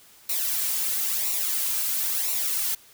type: noise with flanger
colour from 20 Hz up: blue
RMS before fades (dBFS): -26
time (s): 0.29-2.75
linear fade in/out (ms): 5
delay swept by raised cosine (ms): 0.61 to 2.81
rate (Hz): 0.99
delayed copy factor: -0.65
effects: white hiss -53 dBFS RMS until 2.93 s